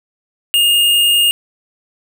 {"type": "tone", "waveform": "square", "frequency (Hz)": 2835, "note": "F7", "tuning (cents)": 25, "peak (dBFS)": -10, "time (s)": [0.54, 1.31], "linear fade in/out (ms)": 0, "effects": []}